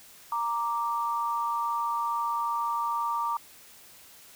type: tone pair together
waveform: sine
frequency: 932.3 / 1174.6 Hz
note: A#5 / D6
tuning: 0 / 0 cents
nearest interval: major third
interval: 400 cents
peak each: -29 / -29 dBFS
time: 0.32-3.37 s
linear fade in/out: 2 ms
effects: white hiss -52 dBFS RMS until 4.35 s